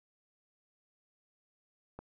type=click; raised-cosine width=1 ms; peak=-30 dBFS; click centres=1.99 s; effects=none